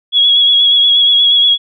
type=tone with vibrato; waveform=sine; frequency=3342 Hz; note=G#7; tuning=10 cents sharp; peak=-6 dBFS; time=0.12-1.58 s; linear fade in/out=50 ms; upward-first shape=triangle; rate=8.4 Hz; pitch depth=33 cents each way; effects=none